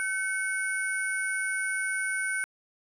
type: tone cluster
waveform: sine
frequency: 1525 / 2207 / 9510 Hz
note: G6 / C#7 / D9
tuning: -48 / -8 / +21 cents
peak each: -28 / -32 / -35 dBFS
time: 0-2.44 s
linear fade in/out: 0 ms
effects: tanh soft clip ceiling -21 dBFS